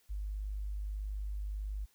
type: tone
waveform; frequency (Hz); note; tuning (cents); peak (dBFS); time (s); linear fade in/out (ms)
sine; 50.8; G#1; -38; -35; 0.09-1.86; 20
effects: white hiss -70 dBFS RMS until 1.94 s